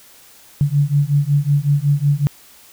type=beating tone pair; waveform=sine; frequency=141.2 / 146.6 Hz; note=C#3 / D3; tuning=+32 / -3 cents; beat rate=5.4 Hz; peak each=-16 dBFS; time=0.61-2.27 s; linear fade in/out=0 ms; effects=white hiss -46 dBFS RMS until 2.72 s